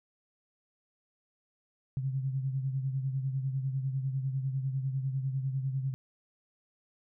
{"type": "beating tone pair", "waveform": "sine", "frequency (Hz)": [132.6, 142.6], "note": ["C3", "C#3"], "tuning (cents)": [23, 49], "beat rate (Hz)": 10, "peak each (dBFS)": [-30, -38], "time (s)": [1.97, 5.94], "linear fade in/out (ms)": 0, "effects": []}